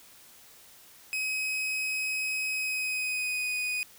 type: tone with pitch glide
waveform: 40% pulse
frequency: 2538 to 2484 Hz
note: D#7 to D#7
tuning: +34 to -3 cents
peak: -28 dBFS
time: 1.13-3.83 s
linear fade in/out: 0 ms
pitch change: -37 cents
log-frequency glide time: 2.51-3.58 s
effects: white hiss -54 dBFS RMS until 3.98 s